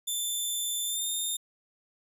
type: tone with pitch glide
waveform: 10% pulse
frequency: 3539 to 3641 Hz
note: A7 to A#7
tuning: +9 to -41 cents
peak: -22 dBFS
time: 0.07-1.37 s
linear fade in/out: 10 ms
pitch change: +50 cents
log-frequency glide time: 0.85-1.08 s
effects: resampled to 32000 Hz